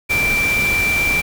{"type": "tone in noise", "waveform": "sine", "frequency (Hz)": 2349, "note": "D7", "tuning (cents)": 0, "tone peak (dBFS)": -15, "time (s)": [0.09, 1.22], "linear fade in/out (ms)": 20, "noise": "pink", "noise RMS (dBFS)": -24, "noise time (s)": [0.09, 1.22], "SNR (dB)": 6, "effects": []}